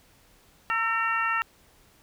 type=harmonic tone with a mistuned harmonic; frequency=457 Hz; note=A#4; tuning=34 cents flat; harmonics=2 / 3 / 4 / 5 / 6; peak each=-33 / -26 / -29 / -38 / -32 dBFS; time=0.7-1.42 s; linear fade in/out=0 ms; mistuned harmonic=3; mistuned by=-42 cents; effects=pink hiss -59 dBFS RMS until 2.02 s